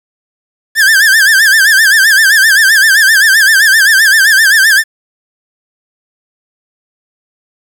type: tone with vibrato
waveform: 45% pulse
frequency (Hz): 1671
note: G#6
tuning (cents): +10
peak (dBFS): -4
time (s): 0.75-4.84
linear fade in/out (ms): 50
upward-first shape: sine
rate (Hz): 7.7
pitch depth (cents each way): 140
effects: 7-bit